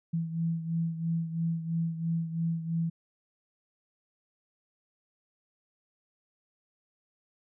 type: beating tone pair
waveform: sine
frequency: 164.81 / 167.81 Hz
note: E3 / E3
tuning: 0 / +31 cents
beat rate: 3 Hz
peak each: -29 / -35 dBFS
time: 0.13-2.9 s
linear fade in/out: 10 ms
effects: none